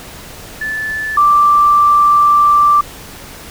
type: tone pair in turn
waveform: sine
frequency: 1745 / 1174.6 Hz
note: A6 / D6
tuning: -15 / 0 cents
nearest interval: perfect fifth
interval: 685 cents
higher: first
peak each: -17 / -6 dBFS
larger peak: second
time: 0.61-1.17 / 1.17-2.81 s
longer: second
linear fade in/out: 5 ms
effects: pink hiss -33 dBFS RMS until 3.5 s